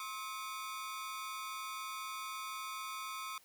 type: ring-modulated tone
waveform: sawtooth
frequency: 1174.7 Hz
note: D6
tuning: in tune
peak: -34 dBFS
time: 0-3.38 s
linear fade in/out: 2 ms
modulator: 112 Hz
effects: white hiss -65 dBFS RMS until 3.44 s